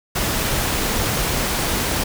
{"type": "noise", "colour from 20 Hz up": "pink", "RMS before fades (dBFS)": -21, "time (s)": [0.15, 2.04], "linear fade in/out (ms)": 10, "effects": []}